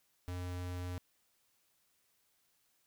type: tone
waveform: square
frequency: 89.6 Hz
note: F2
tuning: 45 cents sharp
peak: -39 dBFS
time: 0.28-0.98 s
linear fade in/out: 0 ms
effects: white hiss -75 dBFS RMS until 2.86 s